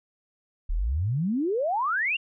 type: exponential sweep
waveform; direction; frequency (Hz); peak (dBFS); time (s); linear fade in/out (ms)
sine; up; 33.88 to 2886; -23; 0.69-2.17; 10
effects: none